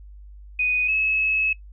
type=tone pair in turn; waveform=sine; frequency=2489 / 2583 Hz; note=D#7 / E7; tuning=0 / -36 cents; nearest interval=minor second; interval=64 cents; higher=second; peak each=-19 dBFS; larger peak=neither; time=0.59-0.88 / 0.88-1.53 s; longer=second; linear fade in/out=5 ms; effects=noise-tail reverb RT60 0.1 s tail -19 dB re dry + added 50 Hz sine -40 dBFS peak until 1.72 s